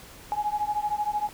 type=beating tone pair; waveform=sine; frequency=830.6 / 843.6 Hz; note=G#5 / G#5; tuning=0 / +27 cents; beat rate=13 Hz; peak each=-28 dBFS; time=0.32-1.29 s; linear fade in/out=0 ms; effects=pink hiss -47 dBFS RMS until 1.33 s